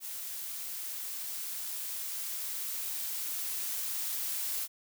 blue noise with level ramp, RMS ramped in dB -40 to -34 dBFS, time 0-4.68 s, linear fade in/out 50 ms, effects none

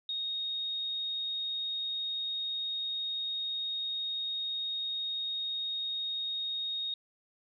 sine tone, 3729 Hz, A#7, in tune, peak -32 dBFS, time 0.09-6.94 s, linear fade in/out 2 ms, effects none

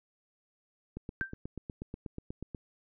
click train, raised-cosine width 3 ms, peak -26 dBFS, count 14, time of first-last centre 0.97-2.548 s, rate 8.24 Hz
sine tone with exponential decay, 1568 Hz, G6, in tune, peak -27 dBFS, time 1.21-1.34 s, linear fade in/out 0 ms, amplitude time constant 27 ms
effects none

